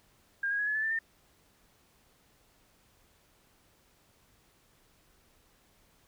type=tone with pitch steps; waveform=sine; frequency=1609 / 1640.9 / 1673.5 / 1706.6 / 1740.5 / 1775 / 1810.2 Hz; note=G6 / G#6 / G#6 / G#6 / A6 / A6 / A6; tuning=+45 / -21 / +13 / +47 / -19 / +15 / +49 cents; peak=-28 dBFS; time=0.43-0.99 s; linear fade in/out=5 ms; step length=80 ms; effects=pink hiss -66 dBFS RMS until 6.07 s